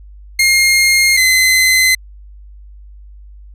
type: tone pair in turn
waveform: sawtooth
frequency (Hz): 2132 / 2047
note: C7 / C7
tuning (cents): +32 / -38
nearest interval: minor second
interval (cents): 70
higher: first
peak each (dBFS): -5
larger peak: neither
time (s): 0.39-1.17 / 1.17-1.95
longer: neither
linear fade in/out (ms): 5
effects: added 50 Hz sine -34 dBFS peak until 3.54 s + resampled to 32000 Hz